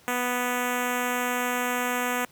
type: tone with notch filter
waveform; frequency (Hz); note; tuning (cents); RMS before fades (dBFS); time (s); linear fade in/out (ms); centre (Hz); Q
5% pulse; 246.9; B3; 0; -27; 0.08-2.25; 0; 4200; 0.83
effects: pink hiss -56 dBFS RMS until 2.31 s + high-pass 100 Hz 12 dB/octave